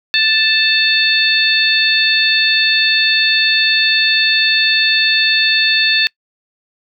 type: harmonic tone with a mistuned harmonic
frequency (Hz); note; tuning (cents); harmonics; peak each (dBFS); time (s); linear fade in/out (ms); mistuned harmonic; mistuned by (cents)
880; A5; 0; 2 / 3 / 4 / 5; -16 / -16 / -16 / -16; 0.14-6.07; 0; 4; +35
effects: noise-tail reverb RT60 0.1 s tail -25 dB re dry